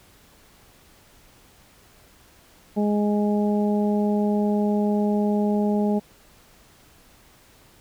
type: harmonic tone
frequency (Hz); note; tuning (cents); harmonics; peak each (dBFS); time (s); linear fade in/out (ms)
207.7; G#3; 0; 1 / 2 / 3 / 4; -20 / -26 / -30 / -32; 2.76-6; 20
effects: pink hiss -54 dBFS RMS until 7.8 s